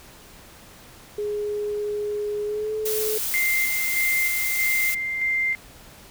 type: tone with pitch glide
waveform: sine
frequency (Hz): 416.4 to 432.1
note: G#4 to A4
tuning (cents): +5 to -31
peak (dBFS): -24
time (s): 1.18-3.18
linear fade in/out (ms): 5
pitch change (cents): +64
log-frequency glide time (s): 2.45-2.73
type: noise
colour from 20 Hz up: blue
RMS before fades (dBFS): -27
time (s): 2.85-4.95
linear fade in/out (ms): 10
type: tone with tremolo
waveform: sine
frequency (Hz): 2093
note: C7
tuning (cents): 0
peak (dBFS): -20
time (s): 3.34-5.55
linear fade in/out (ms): 0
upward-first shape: square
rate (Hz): 1.6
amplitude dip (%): 40
effects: pink hiss -47 dBFS RMS until 6.1 s